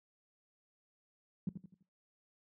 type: tone with echo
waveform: sine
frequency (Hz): 183.2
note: F#3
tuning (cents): -17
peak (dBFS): -31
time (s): 1.47-1.49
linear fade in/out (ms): 2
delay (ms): 84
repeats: 4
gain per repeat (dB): -8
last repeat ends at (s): 1.826
effects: noise-tail reverb RT60 0.4 s tail -22 dB re dry + high-pass 100 Hz 12 dB/octave